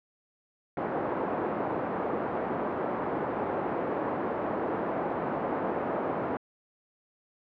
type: band-pass noise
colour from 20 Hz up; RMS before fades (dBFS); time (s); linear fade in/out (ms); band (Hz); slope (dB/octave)
pink; -31; 0.77-6.37; 2; 300 to 970; 12
effects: low-pass 2000 Hz 12 dB/octave